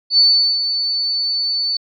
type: tone with ADSR envelope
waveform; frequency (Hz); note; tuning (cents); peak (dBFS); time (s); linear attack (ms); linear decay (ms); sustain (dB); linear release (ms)
sine; 4495; C#8; +23; -7; 0.1-1.77; 82; 400; -9; 3
effects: MP3 96 kbps